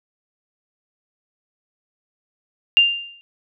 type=tone with exponential decay; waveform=sine; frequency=2794 Hz; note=F7; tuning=in tune; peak=-7 dBFS; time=2.77-3.21 s; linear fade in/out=0 ms; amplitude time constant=94 ms; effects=none